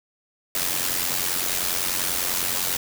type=noise with amplitude modulation; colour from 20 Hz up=white; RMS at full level=-22 dBFS; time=0.55-2.77 s; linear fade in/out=2 ms; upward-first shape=sine; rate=90.1 Hz; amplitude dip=65%; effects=none